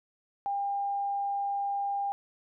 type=tone; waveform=sine; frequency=801 Hz; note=G5; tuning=37 cents sharp; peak=-28 dBFS; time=0.46-2.12 s; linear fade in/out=0 ms; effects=none